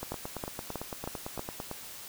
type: two click trains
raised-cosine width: 1 ms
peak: -22 / -20 dBFS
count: 16 / 5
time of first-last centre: 0.03-1.714 / 0.12-1.394 s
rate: 8.91 / 3.14 Hz
effects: white hiss -45 dBFS RMS until 2.08 s